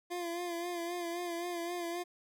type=tone with vibrato; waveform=25% pulse; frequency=345.9 Hz; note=F4; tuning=17 cents flat; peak=-32 dBFS; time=0.1-2.04 s; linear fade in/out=20 ms; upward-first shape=sine; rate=3.8 Hz; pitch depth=43 cents each way; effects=none